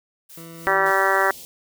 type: noise with tremolo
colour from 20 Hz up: blue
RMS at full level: -42 dBFS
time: 0.29-1.33 s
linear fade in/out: 10 ms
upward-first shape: sine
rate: 3.4 Hz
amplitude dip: 60%
type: tone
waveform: 20% pulse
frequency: 165.7 Hz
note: E3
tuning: 9 cents sharp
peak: -33 dBFS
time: 0.37-0.91 s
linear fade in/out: 5 ms
type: harmonic tone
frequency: 193.4 Hz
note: G3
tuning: 23 cents flat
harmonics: 2 / 3 / 4 / 5 / 6 / 7 / 8 / 9 / 10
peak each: -25 / -25 / -25 / -25 / -25 / -25 / -25 / -25 / -25 dBFS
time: 0.67-1.31 s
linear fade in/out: 0 ms
type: band-stop noise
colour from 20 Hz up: white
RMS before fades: -40 dBFS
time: 0.86-1.45 s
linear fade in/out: 0 ms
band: 740 to 2800 Hz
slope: 24 dB/octave
effects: none